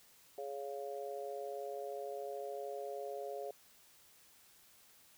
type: harmonic tone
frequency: 139.5 Hz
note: C#3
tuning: 11 cents sharp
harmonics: 3 / 4 / 5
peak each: -44 / -44 / -46 dBFS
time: 0.38-3.51 s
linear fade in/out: 2 ms
effects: white hiss -64 dBFS RMS until 5.17 s